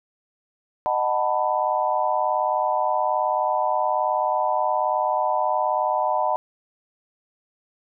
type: chord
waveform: sine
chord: B dominant seventh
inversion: first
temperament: just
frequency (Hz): 617.4 / 740.8 / 889 / 987.8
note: D#5 / F#5 / A5 / B5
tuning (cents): -14 / +2 / +18 / 0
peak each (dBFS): -25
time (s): 0.86-6.36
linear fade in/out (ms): 0
effects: none

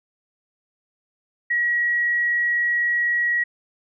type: tone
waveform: sine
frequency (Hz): 1912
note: A#6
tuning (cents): +43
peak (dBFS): -18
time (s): 1.5-3.44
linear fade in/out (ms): 10
effects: none

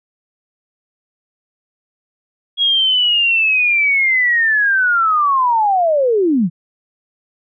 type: linear sweep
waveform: sine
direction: down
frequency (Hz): 3322 to 152.7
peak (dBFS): -11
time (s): 2.57-6.5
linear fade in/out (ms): 50
effects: none

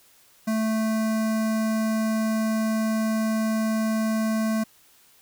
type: tone with notch filter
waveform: square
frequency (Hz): 220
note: A3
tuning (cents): 0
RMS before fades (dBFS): -24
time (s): 0.47-4.64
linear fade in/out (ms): 10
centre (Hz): 3200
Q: 1.3
effects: white hiss -57 dBFS RMS until 5.21 s

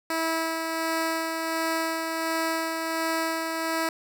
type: tone with tremolo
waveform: 10% pulse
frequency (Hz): 325.3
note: E4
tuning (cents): -23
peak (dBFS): -16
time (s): 0.1-3.89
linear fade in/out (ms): 2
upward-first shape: sine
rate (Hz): 1.4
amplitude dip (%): 35
effects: none

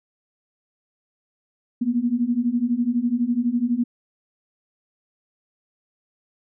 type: beating tone pair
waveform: sine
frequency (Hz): 233.1 / 245.1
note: A#3 / B3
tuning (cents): 0 / -13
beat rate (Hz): 12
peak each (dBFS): -23 / -21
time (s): 1.81-3.84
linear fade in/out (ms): 10
effects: none

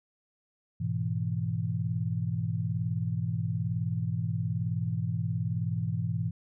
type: chord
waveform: sine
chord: E major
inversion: first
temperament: equal with one note detuned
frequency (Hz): 103.83 / 122.69 / 164.81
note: G#2 / B2 / E3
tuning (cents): 0 / -11 / 0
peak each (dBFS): -32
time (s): 0.8-6.31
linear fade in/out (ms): 10
effects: none

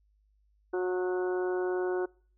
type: harmonic tone with a mistuned harmonic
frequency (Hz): 182.3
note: F#3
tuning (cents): -25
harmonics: 2 / 3 / 4 / 5 / 6 / 7 / 8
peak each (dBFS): -28 / -40 / -40 / -44 / -47 / -50 / -42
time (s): 0.73-2.06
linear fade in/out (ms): 10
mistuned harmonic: 8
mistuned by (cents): +18
effects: noise-tail reverb RT60 0.5 s tail -26 dB re dry + added 51 Hz sine -65 dBFS peak until 2.37 s

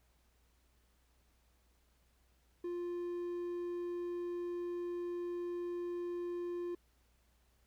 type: tone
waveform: triangle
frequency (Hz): 350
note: F4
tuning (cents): +4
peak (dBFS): -35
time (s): 2.64-6.75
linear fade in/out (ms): 5
effects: added 60 Hz sine -70 dBFS peak until 7.66 s + pink hiss -75 dBFS RMS until 7.66 s

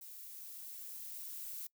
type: noise with level ramp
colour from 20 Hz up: violet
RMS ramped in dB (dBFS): -51 to -44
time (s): 0.01-1.67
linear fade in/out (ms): 5
effects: noise-tail reverb RT60 0.1 s tail -22 dB re dry

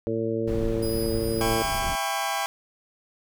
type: harmonic tone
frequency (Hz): 113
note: A2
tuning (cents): +47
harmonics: 1 / 2 / 3 / 4 / 5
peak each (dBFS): -33 / -32 / -29 / -28 / -33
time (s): 0.07-1.62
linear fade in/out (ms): 0
type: noise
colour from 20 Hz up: brown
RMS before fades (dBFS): -32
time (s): 0.47-1.96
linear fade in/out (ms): 10
type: tone with tremolo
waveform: 15% pulse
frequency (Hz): 4951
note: D#8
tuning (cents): -9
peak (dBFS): -27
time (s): 0.82-1.8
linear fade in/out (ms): 10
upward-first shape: sine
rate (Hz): 1.8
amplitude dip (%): 30
type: chord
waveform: sawtooth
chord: C# half-diminished seventh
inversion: first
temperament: just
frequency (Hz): 665.2 / 798.3 / 997.9 / 1108.7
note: E5 / G5 / B5 / C#6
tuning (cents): +16 / +31 / +18 / 0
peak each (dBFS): -29 / -24 / -29 / -29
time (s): 1.41-2.46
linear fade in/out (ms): 0
effects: none

